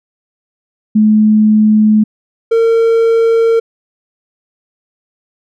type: tone pair in turn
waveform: sine / triangle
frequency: 214.4 / 456.5 Hz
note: A3 / A#4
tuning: -45 / -36 cents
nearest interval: octave + minor second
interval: 1309 cents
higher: second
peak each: -5 dBFS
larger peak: neither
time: 0.95-2.04 / 2.51-3.6 s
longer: neither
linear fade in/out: 10 ms
effects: none